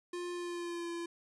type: tone with pitch glide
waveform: square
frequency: 352.4 to 340.8 Hz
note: F4 to F4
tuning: +16 to -42 cents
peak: -38 dBFS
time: 0.13-1.06 s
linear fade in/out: 5 ms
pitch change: -58 cents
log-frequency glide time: 0.32-0.9 s
effects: resampled to 24000 Hz + 11-bit